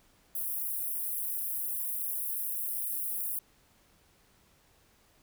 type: high-pass noise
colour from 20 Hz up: white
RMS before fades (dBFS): -34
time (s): 0.35-3.39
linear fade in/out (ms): 2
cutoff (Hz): 10000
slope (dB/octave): 48
effects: pink hiss -65 dBFS RMS until 5.22 s